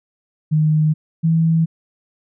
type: tone pair in turn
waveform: sine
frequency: 154.4 / 163.06 Hz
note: D#3 / E3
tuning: -13 / -19 cents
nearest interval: minor second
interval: 94 cents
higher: second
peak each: -12 dBFS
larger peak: neither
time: 0.51-0.94 / 1.23-1.66 s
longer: neither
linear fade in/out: 20 ms
effects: none